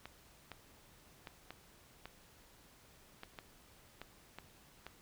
clicks, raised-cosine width 0.3 ms, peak -30 dBFS, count 10, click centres 0.056 / 0.517 / 1.272 / 1.506 / 2.056 / 3.234 / 3.388 / 4.016 / 4.386 / 4.866 s, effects pink hiss -63 dBFS RMS until 5.01 s

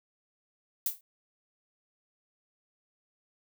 violet noise with exponential decay, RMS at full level -25 dBFS, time 0.86-1.01 s, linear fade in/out 2 ms, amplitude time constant 31 ms, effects none

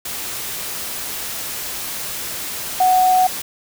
sine tone in noise, 740 Hz, F#5, in tune, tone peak -11 dBFS, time 2.8-3.27 s, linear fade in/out 5 ms, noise white, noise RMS -27 dBFS, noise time 0.05-3.42 s, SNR +13 dB, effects none

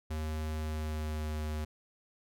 square tone with pitch glide, 77.78 to 76.62 Hz, D#2 to D#2, 0 to -26 cents, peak -34 dBFS, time 0.1-1.65 s, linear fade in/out 10 ms, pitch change -26 cents, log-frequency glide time 0.53-1.4 s, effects none

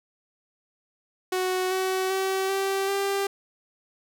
sawtooth tone with pitch steps, 370 / 376.3 / 382.6 / 389.1 / 395.6 Hz, F#4 / F#4 / G4 / G4 / G4, 0 / +29 / -42 / -13 / +16 cents, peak -20 dBFS, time 1.32-3.27 s, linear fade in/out 5 ms, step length 390 ms, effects none

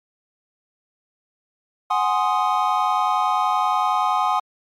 triangle chord, Ab dominant seventh, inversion third, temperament equal, 740 / 830.6 / 1046.5 / 1244.5 Hz, Gb5 / Ab5 / C6 / Eb6, 0 / 0 / 0 / 0 cents, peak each -21 dBFS, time 1.9-4.4 s, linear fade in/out 10 ms, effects MP3 96 kbps

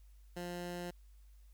15% pulse tone, 175.9 Hz, F3, 13 cents sharp, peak -34 dBFS, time 0.36-0.91 s, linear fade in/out 10 ms, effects added 50 Hz sine -56 dBFS peak until 1.53 s + white hiss -75 dBFS RMS until 1.53 s

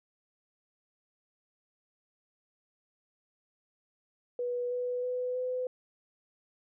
sine tone with pitch steps, 488.8 / 494.2 / 499.6 / 505.2 Hz, B4 / B4 / B4 / B4, -18 / +1 / +20 / +39 cents, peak -30 dBFS, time 4.39-5.67 s, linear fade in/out 2 ms, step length 320 ms, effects none

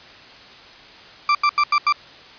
35% pulse tone bursts, 1174.7 Hz, D6, in tune, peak -12 dBFS, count 5, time 1.29-1.925 s, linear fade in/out 2 ms, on 59 ms, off 85 ms, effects white hiss -43 dBFS RMS until 2.38 s + resampled to 11025 Hz

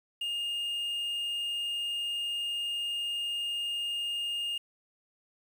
triangle tone with quantisation, 2832 Hz, F7, 23 cents sharp, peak -29 dBFS, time 0.21-4.58 s, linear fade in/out 5 ms, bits 9, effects none

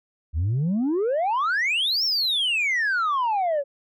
sine exponential two-way sweep, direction up then down, 71.8 to 5588 to 542 Hz, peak -18 dBFS, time 0.33-3.64 s, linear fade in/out 50 ms, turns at 2.04 s, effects tanh soft clip ceiling -19 dBFS

